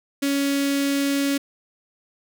sawtooth tone with notch filter, 279.5 Hz, C#4, 14 cents sharp, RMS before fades -22 dBFS, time 0.22-1.38 s, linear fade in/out 10 ms, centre 880 Hz, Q 0.63, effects none

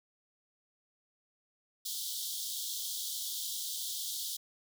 pink high-pass noise, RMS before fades -38 dBFS, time 1.85-4.37 s, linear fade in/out 10 ms, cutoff 3200 Hz, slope 96 dB/octave, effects none

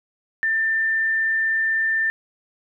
sine tone, 1788 Hz, A6, 27 cents sharp, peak -18 dBFS, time 0.43-2.1 s, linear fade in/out 0 ms, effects none

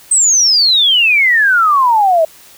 sine exponential sweep, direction down, 8372 to 622 Hz, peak -7 dBFS, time 0.11-2.25 s, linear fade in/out 5 ms, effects white hiss -41 dBFS RMS until 2.57 s

